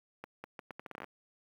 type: accelerating click train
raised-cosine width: 0.5 ms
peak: -27 dBFS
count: 13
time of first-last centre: 0.24-1.042 s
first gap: 200 ms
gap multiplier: 0.76
effects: high-pass 150 Hz 12 dB/octave + 10-bit